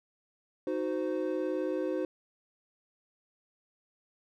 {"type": "chord", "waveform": "triangle", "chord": "C diminished", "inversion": "first", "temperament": "equal with one note detuned", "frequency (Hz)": [311.1, 370, 516.6], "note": ["Eb4", "Gb4", "C5"], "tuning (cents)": [0, 0, -22], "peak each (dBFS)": -32, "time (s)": [0.67, 2.05], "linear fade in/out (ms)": 2, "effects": []}